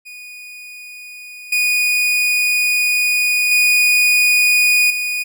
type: tone with level steps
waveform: 40% pulse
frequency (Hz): 2467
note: D#7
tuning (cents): -15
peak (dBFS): -32 / -13 / -10 / -18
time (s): 0.05-5.24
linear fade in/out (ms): 20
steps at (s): 1.52 / 3.51 / 4.9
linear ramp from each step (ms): 5
effects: none